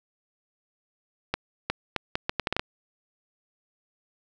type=accelerating click train; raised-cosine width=0.3 ms; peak=-9 dBFS; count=10; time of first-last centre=1.34-2.595 s; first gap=360 ms; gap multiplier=0.73; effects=none